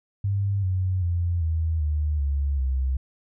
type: tone with pitch steps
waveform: sine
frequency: 99.4 / 92.74 / 86.53 / 80.74 / 75.33 / 70.29 / 65.58 Hz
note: G2 / F#2 / F2 / E2 / D2 / C#2 / C2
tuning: +25 / +5 / -15 / -35 / +45 / +25 / +5 cents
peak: -21 dBFS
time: 0.24-2.97 s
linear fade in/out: 5 ms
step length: 390 ms
effects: none